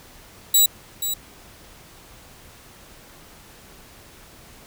10% pulse tone with echo, 3901 Hz, B7, 22 cents flat, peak -5 dBFS, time 0.54-0.66 s, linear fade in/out 5 ms, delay 480 ms, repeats 1, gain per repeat -10 dB, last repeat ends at 1.14 s, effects pink hiss -47 dBFS RMS until 4.66 s

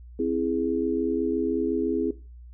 sine chord, C augmented, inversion none, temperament equal, 261.6 / 329.6 / 415.3 Hz, C4 / E4 / G#4, 0 / 0 / 0 cents, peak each -27 dBFS, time 0.19-2.11 s, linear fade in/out 5 ms, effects noise-tail reverb RT60 0.3 s tail -17 dB re dry + added 60 Hz sine -42 dBFS peak until 2.53 s

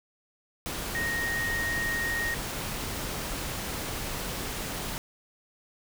sine tone in noise, 1864.7 Hz, A#6, in tune, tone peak -28 dBFS, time 0.95-2.34 s, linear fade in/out 0 ms, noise pink, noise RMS -34 dBFS, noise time 0.66-4.98 s, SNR +3 dB, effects none

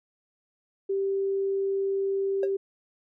sine tone, 391.3 Hz, G4, 3 cents flat, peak -24 dBFS, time 0.89-2.57 s, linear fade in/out 10 ms
triangle tone with exponential decay, 542 Hz, C#5, 39 cents flat, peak -21 dBFS, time 2.43-2.51 s, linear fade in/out 2 ms, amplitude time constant 17 ms
effects none

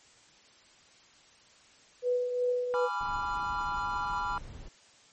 sine tone with tremolo, 493.9 Hz, B4, in tune, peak -24 dBFS, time 2.02-2.89 s, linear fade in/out 50 ms, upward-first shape triangle, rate 2.7 Hz, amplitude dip 55%
triangle chord, G# diminished seventh, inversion none, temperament equal with one note detuned, 830.6 / 987.8 / 1174.7 / 1381.7 Hz, G#5 / B5 / D6 / F6, 0 / 0 / 0 / -19 cents, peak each -36 / -32 / -37 / -33 dBFS, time 2.74-4.38 s, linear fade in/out 0 ms
brown noise, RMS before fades -44 dBFS, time 3-4.69 s, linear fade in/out 10 ms
effects white hiss -59 dBFS RMS until 5.12 s + MP3 32 kbps

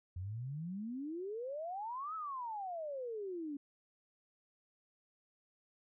sine exponential two-way sweep, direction up then down, 86 to 1321 to 277.4 Hz, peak -39 dBFS, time 0.16-3.57 s, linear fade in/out 5 ms, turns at 2.15 s, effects none

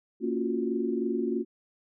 sine chord, Gb major seventh, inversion first, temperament just, 231.2 / 277.5 / 346.9 / 370 Hz, Bb3 / Db4 / F4 / Gb4, -14 / +2 / -12 / 0 cents, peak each -31 / -33 / -31 / -32 dBFS, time 0.2-1.45 s, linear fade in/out 50 ms, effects none

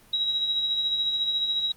sine tone with tremolo, 3851 Hz, B7, 44 cents flat, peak -21 dBFS, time 0.13-1.72 s, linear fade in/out 5 ms, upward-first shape sine, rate 14 Hz, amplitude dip 40%, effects pink hiss -55 dBFS RMS until 1.76 s + Opus 24 kbps

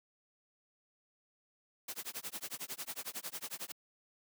white noise with tremolo, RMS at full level -40 dBFS, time 1.88-3.72 s, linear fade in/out 5 ms, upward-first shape sine, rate 11 Hz, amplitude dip 100%, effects high-pass 150 Hz 12 dB/octave

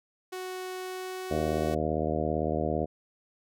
sawtooth tone with pitch glide, 370 to 372.8 Hz, F#4 to F#4, 0 to +13 cents, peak -31 dBFS, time 0.32-1.75 s, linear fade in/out 10 ms, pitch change +13 cents, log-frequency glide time 0.76-1.4 s
harmonic tone, 77.78 Hz, D#2, in tune, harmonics 1 / 2 / 3 / 4 / 5 / 6 / 7 / 8 / 9, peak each -35 / -35 / -35 / -35 / -35 / -35 / -35 / -35 / -35 dBFS, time 1.3-2.86 s, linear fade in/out 20 ms
effects none

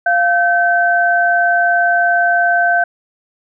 sine tone pair together, 697.2 / 1540 Hz, F5 / G6, -3 / -31 cents, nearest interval octave + major second, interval 1372 cents, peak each -13 dBFS, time 0.06-2.84 s, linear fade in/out 5 ms, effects none

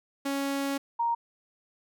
sawtooth / sine tone pair in turn, 277.2 / 934.4 Hz, C#4 / A#5, 0 / +4 cents, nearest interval octave + major sixth, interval 2104 cents, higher second, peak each -24 dBFS, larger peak neither, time 0.25-0.78 / 0.99-1.15 s, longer first, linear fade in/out 10 ms, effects none

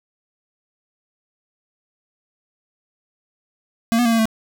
square tone with pitch steps, 228.8 / 242.7 / 230.1 / 227.5 / 221.6 Hz, A#3 / B3 / A#3 / A#3 / A3, -32 / -30 / -22 / -42 / +13 cents, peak -15 dBFS, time 3.92-4.255 s, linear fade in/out 0 ms, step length 67 ms, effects none

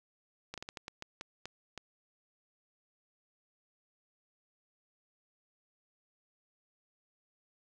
slowing click train, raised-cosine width 0.2 ms, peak -24 dBFS, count 10, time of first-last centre 0.54-1.777 s, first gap 37 ms, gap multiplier 1.31, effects none

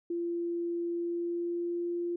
sine tone with pitch glide, 342.8 to 346.4 Hz, F4 to F4, -32 to -14 cents, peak -30 dBFS, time 0.1-2.16 s, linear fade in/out 5 ms, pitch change +18 cents, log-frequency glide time 0.91-1.88 s, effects none

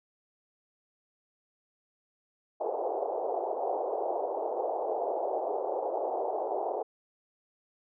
white band-pass noise, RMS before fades -32 dBFS, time 2.6-6.83 s, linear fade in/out 10 ms, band 380 to 810 Hz, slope 48 dB/octave, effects none

